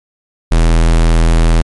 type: tone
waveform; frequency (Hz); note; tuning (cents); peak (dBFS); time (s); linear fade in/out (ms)
square; 41.2; E1; 0; -7; 0.51-1.62; 10
effects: MP3 48 kbps